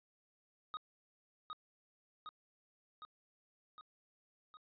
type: tone with echo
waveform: square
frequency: 1250 Hz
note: D#6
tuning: 8 cents sharp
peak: -40 dBFS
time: 0.74-0.77 s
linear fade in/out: 0 ms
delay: 760 ms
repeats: 5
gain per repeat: -3 dB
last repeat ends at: 4.57 s
effects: resampled to 11025 Hz